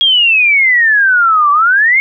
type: exponential two-way sweep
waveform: sine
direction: down then up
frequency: 3303 to 1140 to 2200 Hz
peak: -6 dBFS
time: 0.01-2 s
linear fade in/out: 0 ms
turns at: 1.51 s
effects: none